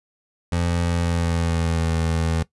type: tone with pitch glide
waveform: 25% pulse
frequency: 85.8 to 81.78 Hz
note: F2 to E2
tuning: -30 to -13 cents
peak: -16 dBFS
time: 0.52-2.43 s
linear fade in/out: 5 ms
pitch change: -83 cents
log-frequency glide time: 0.92-1.93 s
effects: noise-tail reverb RT60 0.1 s tail -18 dB re dry + resampled to 24000 Hz